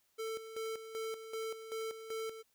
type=tone with tremolo; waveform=square; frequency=444.8 Hz; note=A4; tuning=19 cents sharp; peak=-38 dBFS; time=0.18-2.43 s; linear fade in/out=20 ms; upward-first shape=square; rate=2.6 Hz; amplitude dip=65%; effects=white hiss -75 dBFS RMS until 2.54 s